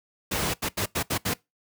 pink noise bursts at uneven times, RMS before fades -26 dBFS, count 6, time 0.31-0.54 / 0.62-0.69 / 0.77-0.86 / 0.95-1.03 / 1.1-1.18 / 1.25-1.34 s, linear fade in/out 10 ms, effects noise-tail reverb RT60 0.2 s tail -22 dB re dry + high-pass 80 Hz 12 dB/octave

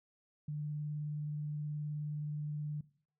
sine tone with vibrato, 149.3 Hz, D3, 29 cents sharp, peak -36 dBFS, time 0.48-2.81 s, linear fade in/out 5 ms, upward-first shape square, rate 19 Hz, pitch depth 11 cents each way, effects noise-tail reverb RT60 0.5 s tail -19 dB re dry

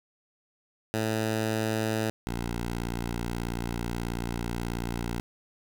10% pulse tone pair in turn, 110 / 58.42 Hz, A2 / A#1, 0 / +4 cents, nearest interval major seventh, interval 1096 cents, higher first, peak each -18 / -22 dBFS, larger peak first, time 0.94-2.1 / 2.27-5.2 s, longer second, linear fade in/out 0 ms, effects none

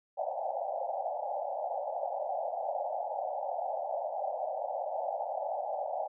white band-pass noise, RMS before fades -35 dBFS, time 0.17-6.08 s, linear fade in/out 20 ms, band 550 to 830 Hz, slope 96 dB/octave, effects none

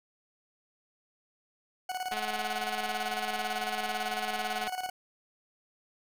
40% pulse tone with tremolo, 740 Hz, F#5, in tune, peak -30 dBFS, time 1.89-4.9 s, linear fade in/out 5 ms, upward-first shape square, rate 18 Hz, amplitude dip 65%
click train, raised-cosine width 0.3 ms, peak -21 dBFS, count 548, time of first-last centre 2.12-4.676 s, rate 214 Hz
effects none

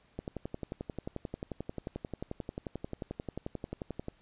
click train, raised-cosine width 2 ms, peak -23 dBFS, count 45, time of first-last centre 0.19-4.084 s, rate 11.3 Hz, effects pink hiss -66 dBFS RMS until 4.21 s + resampled to 8000 Hz

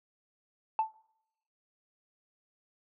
sine tone with exponential decay, 880 Hz, A5, in tune, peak -20 dBFS, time 0.79-0.94 s, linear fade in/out 1 ms, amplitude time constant 31 ms, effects noise-tail reverb RT60 0.8 s tail -25 dB re dry + tanh soft clip ceiling -21 dBFS

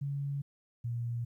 sine tone pair in turn, 140.8 / 118.4 Hz, C#3 / A#2, +27 / +27 cents, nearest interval minor third, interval 300 cents, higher first, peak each -32 / -32 dBFS, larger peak neither, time 0.01-0.42 / 0.84-1.25 s, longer neither, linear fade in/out 10 ms, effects 12-bit

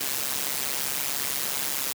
white noise with amplitude modulation, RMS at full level -25 dBFS, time 0-1.93 s, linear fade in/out 10 ms, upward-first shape sine, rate 137 Hz, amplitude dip 85%, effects high-pass 100 Hz 12 dB/octave

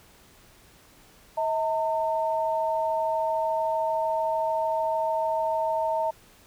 sine tone pair together, 640 / 906.7 Hz, D#5 / A#5, +49 / -48 cents, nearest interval tritone, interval 603 cents, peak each -26 dBFS, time 1.37-6.11 s, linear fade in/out 10 ms, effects pink hiss -55 dBFS RMS until 6.46 s

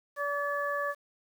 harmonic tone, 574 Hz, D5, 40 cents flat, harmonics 1 / 2 / 3, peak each -33 / -33 / -34 dBFS, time 0.16-0.95 s, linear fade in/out 50 ms, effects 9-bit

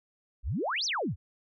sine exponential two-way sweep, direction up then down, 42.61 to 6272 to 68.4 Hz, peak -28 dBFS, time 0.43-1.16 s, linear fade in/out 50 ms, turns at 0.85 s, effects none

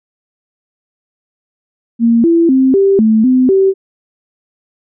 sine tone with pitch steps, 232 / 335.1 / 263.1 / 392.3 / 219.5 / 255.9 / 385.8 Hz, A#3 / E4 / C4 / G4 / A3 / C4 / G4, -8 / +29 / +10 / +1 / -4 / -38 / -28 cents, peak -6 dBFS, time 1.99-3.74 s, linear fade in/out 50 ms, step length 250 ms, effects none

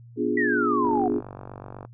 sine chord, B diminished seventh, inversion none, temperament equal, 246.9 / 293.7 / 349.2 / 415.3 Hz, B3 / D4 / F4 / Ab4, 0 / 0 / 0 / 0 cents, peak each -27 dBFS, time 0.16-1.22 s, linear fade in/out 50 ms
sine exponential sweep, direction down, 1975.5 to 716 Hz, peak -23 dBFS, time 0.37-1.08 s, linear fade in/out 5 ms
click train, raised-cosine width 1 ms, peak -24 dBFS, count 49, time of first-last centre 0.85-1.85 s, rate 48 Hz
effects noise-tail reverb RT60 0.1 s tail -24 dB re dry + added 118 Hz sine -44 dBFS peak until 1.93 s

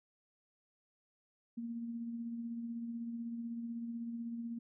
sine tone with tremolo, 233.1 Hz, A#3, in tune, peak -37 dBFS, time 1.57-4.59 s, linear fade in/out 10 ms, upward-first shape sine, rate 16 Hz, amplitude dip 35%, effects none

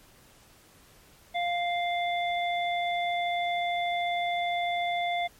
harmonic tone, 698.5 Hz, F5, in tune, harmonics 1 / 3 / 5, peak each -27 / -33 / -37 dBFS, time 1.34-5.28 s, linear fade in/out 20 ms, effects pink hiss -57 dBFS RMS until 5.39 s + MP3 64 kbps

